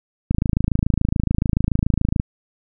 click train, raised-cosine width 5 ms, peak -5 dBFS, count 52, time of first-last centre 0.31-2.199 s, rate 27 Hz, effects none

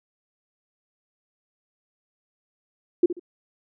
sine tone with echo, 350.5 Hz, F4, 6 cents sharp, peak -12 dBFS, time 3.03-3.06 s, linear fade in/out 5 ms, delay 68 ms, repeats 2, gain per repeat -12 dB, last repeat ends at 3.196 s, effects none

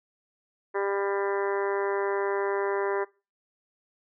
harmonic tone, 198.8 Hz, G3, 25 cents sharp, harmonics 2 / 3 / 4 / 5 / 6 / 7 / 8 / 9 / 10, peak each -27 / -35 / -37 / -34 / -40 / -41 / -40 / -39 / -43 dBFS, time 0.74-3.05 s, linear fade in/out 20 ms, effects noise-tail reverb RT60 0.3 s tail -22 dB re dry

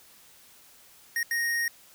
square tone bursts at uneven times, 1864.7 Hz, A#6, in tune, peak -26 dBFS, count 2, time 1.16-1.23 / 1.31-1.68 s, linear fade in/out 2 ms, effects white hiss -55 dBFS RMS until 1.94 s

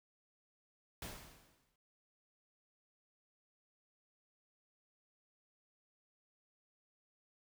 pink noise with exponential decay, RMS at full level -44 dBFS, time 1.02-1.76 s, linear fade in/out 2 ms, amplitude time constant 160 ms, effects none

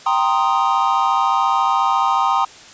triangle chord, C minor seventh, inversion second, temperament equal, 784 / 932.3 / 1046.5 / 1244.5 Hz, G5 / Bb5 / C6 / Eb6, 0 / 0 / 0 / 0 cents, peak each -18 dBFS, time 0.06-2.45 s, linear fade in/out 5 ms, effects white hiss -41 dBFS RMS until 2.73 s + resampled to 16000 Hz

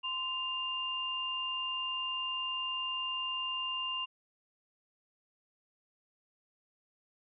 sine tone pair together, 1035 / 2800 Hz, C6 / F7, -19 / +4 cents, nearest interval octave + perfect fourth, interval 1723 cents, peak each -39 / -34 dBFS, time 0.03-4.06 s, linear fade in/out 20 ms, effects none

